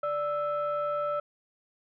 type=tone pair together; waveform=sine; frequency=587.3 / 1318.5 Hz; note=D5 / E6; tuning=0 / 0 cents; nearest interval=octave + major second; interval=1400 cents; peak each=-28 / -30 dBFS; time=0.03-1.2 s; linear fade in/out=5 ms; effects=tanh soft clip ceiling -22 dBFS